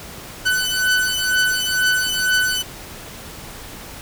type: beating tone pair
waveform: sawtooth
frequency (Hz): 1500 / 1502.1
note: F#6 / F#6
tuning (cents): +23 / +26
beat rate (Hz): 2.1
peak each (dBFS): -16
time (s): 0.45-2.63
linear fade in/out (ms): 20
effects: pink hiss -36 dBFS RMS until 4.01 s